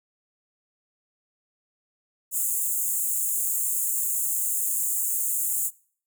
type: high-pass noise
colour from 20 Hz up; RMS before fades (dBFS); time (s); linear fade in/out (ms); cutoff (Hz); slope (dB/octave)
pink; -26; 2.31-5.71; 50; 6900; 96
effects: noise-tail reverb RT60 0.5 s tail -23 dB re dry